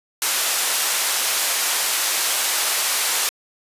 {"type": "band-pass noise", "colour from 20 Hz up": "white", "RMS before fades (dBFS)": -21, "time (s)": [0.22, 3.29], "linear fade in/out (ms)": 0, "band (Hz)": [600, 12000], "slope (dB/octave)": 12, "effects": ["resampled to 32000 Hz"]}